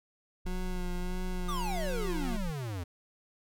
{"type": "tone", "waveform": "triangle", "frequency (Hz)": 27.27, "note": "A0", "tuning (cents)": -15, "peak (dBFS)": -30, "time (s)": [0.45, 2.51], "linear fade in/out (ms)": 10}
{"type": "tone with vibrato", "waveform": "30% pulse", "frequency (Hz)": 180.9, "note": "F#3", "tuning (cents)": -39, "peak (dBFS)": -34, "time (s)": [0.46, 2.37], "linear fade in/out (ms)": 5, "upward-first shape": "sine", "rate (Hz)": 1.6, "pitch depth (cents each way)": 25}
{"type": "exponential sweep", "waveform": "square", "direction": "down", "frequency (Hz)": [1243, 82.41], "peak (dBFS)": -35, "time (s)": [1.48, 2.84], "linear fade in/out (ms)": 10}
{"effects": []}